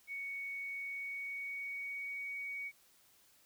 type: tone with pitch glide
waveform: sine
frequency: 2227 to 2245 Hz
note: C#7 to C#7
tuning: +7 to +21 cents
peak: -39 dBFS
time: 0.07-2.72 s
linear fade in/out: 50 ms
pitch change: +14 cents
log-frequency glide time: 0.6-2.23 s
effects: white hiss -67 dBFS RMS until 3.45 s